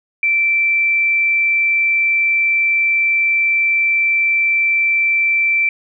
sine tone, 2338 Hz, D7, 8 cents flat, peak -12 dBFS, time 0.23-5.69 s, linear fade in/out 2 ms, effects none

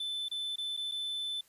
triangle tone with dropouts, 3520 Hz, A7, in tune, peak -32 dBFS, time 0-1.41 s, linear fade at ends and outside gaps 5 ms, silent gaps 0.285-0.313 / 0.559-0.581 / 0.767-0.773 / 0.914-0.919 s, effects white hiss -65 dBFS RMS until 1.48 s + resampled to 32000 Hz

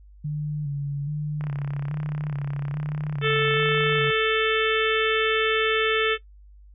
sine tone with vibrato, 145.9 Hz, D3, 11 cents flat, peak -25 dBFS, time 0.24-4.11 s, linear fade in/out 10 ms, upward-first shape square, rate 1.2 Hz, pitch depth 44 cents each way
click train, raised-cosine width 0.5 ms, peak -24 dBFS, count 92, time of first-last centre 1.41-4.102 s, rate 33.8 Hz
harmonic tone, 440 Hz, A4, in tune, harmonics 1 / 3 / 4 / 5 / 6 / 7 / 8, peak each -22 / -27 / -28 / -29 / -30 / -30 / -31 dBFS, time 3.21-6.18 s, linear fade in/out 50 ms
effects noise-tail reverb RT60 0.1 s tail -17 dB re dry + added 50 Hz sine -46 dBFS peak until 6.74 s

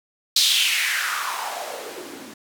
blue noise with band-pass filter sweep, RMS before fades -24 dBFS, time 0.36-2.34 s, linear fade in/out 5 ms, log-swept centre 4200 to 230 Hz, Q 3.6, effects none

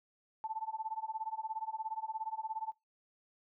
sine tone with tremolo, 880 Hz, A5, in tune, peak -33 dBFS, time 0.44-2.72 s, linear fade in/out 0 ms, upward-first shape sine, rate 17 Hz, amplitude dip 95%, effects noise-tail reverb RT60 0.2 s tail -23 dB re dry

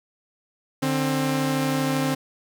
sawtooth tone pair together, 148.76 / 264.8 Hz, D3 / C4, +23 / +21 cents, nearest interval minor seventh, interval 998 cents, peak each -22 / -19 dBFS, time 0.82-2.15 s, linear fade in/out 10 ms, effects 8-bit

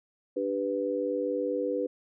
sine chord, G major, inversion second, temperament equal with one note detuned, 293.7 / 393.8 / 493.9 Hz, D4 / G4 / B4, 0 / +8 / 0 cents, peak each -33 / -33 / -29 dBFS, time 0.36-1.87 s, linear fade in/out 10 ms, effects none

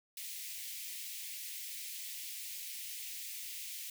white high-pass noise, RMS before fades -44 dBFS, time 0.17-3.9 s, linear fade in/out 2 ms, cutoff 2000 Hz, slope 48 dB/octave, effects none

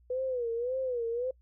sine tone with vibrato, 491.8 Hz, B4, 7 cents flat, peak -29 dBFS, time 0.1-1.31 s, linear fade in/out 5 ms, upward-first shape sine, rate 1.8 Hz, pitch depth 120 cents each way, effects noise-tail reverb RT60 0.1 s tail -26 dB re dry + added 60 Hz sine -59 dBFS peak until 1.41 s

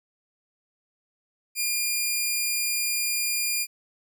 10% pulse tone, 2410 Hz, D7, 44 cents sharp, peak -15 dBFS, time 1.55-3.67 s, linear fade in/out 50 ms, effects none

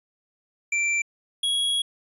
square tone pair in turn, 2349 / 3322 Hz, D7 / G#7, 0 / 0 cents, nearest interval tritone, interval 600 cents, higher second, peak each -22 dBFS, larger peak neither, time 0.72-1.02 / 1.43-1.82 s, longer second, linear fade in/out 5 ms, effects resampled to 24000 Hz

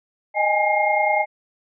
sine tone cluster, 619 / 807 / 837 / 2130 Hz, D#5 / G#5 / G#5 / C7, -9 / -50 / +13 / +30 cents, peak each -22 dBFS, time 0.34-1.26 s, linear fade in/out 50 ms, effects none

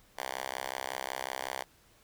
5% pulse tone with high-pass filter, 65.41 Hz, C2, in tune, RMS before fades -38 dBFS, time 0.17-1.64 s, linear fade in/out 20 ms, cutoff 850 Hz, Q 1.2, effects pink hiss -63 dBFS RMS until 2.03 s

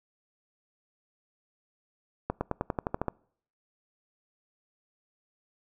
accelerating click train, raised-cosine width 1 ms, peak -14 dBFS, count 10, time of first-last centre 2.3-3.083 s, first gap 110 ms, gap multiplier 0.94, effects noise-tail reverb RT60 0.6 s tail -26 dB re dry

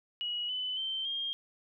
sine tone with pitch steps, 2911 / 3010 / 3113 / 3219 Hz, F#7 / F#7 / G7 / G7, -29 / +29 / -13 / +45 cents, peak -32 dBFS, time 0.21-1.33 s, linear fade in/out 0 ms, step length 280 ms, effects none

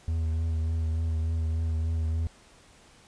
triangle tone with vibrato, 80.8 Hz, E2, 34 cents flat, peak -23 dBFS, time 0.08-2.27 s, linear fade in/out 0 ms, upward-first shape triangle, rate 3.4 Hz, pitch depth 30 cents each way, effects pink hiss -56 dBFS RMS until 3.07 s + resampled to 22050 Hz

